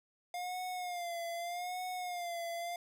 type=tone with vibrato; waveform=square; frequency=706 Hz; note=F5; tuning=19 cents sharp; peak=-38 dBFS; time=0.34-2.76 s; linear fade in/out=2 ms; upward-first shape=sine; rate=0.82 Hz; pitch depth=69 cents each way; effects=none